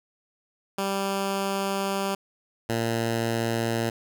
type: tone pair in turn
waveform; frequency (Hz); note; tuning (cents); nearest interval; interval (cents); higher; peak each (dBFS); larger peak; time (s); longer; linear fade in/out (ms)
10% pulse; 196 / 115.1; G3 / A#2; 0 / -22; major sixth; 922; first; -17 / -16; second; 0.78-2.15 / 2.69-3.9; first; 5
effects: none